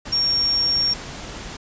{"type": "tone in noise", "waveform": "sine", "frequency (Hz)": 5540, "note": "F8", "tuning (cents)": -15, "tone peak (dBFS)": -17, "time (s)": [0.12, 0.94], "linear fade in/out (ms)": 10, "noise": "pink", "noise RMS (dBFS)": -34, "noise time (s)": [0.05, 1.57], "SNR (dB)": 14, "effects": ["resampled to 16000 Hz"]}